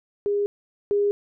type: tone pair in turn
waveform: sine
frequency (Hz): 407.8 / 407.8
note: G#4 / G#4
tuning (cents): -32 / -32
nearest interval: unison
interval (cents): 0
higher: neither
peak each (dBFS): -20 / -18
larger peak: second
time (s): 0.26-0.46 / 0.91-1.11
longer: neither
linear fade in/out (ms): 0
effects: none